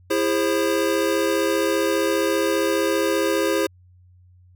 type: tone cluster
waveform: square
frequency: 332.6 / 407.6 / 531 Hz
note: E4 / G#4 / C5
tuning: +16 / -32 / +25 cents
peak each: -24 dBFS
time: 0.1-3.67 s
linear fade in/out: 10 ms
effects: added 90 Hz sine -49 dBFS peak until 4.55 s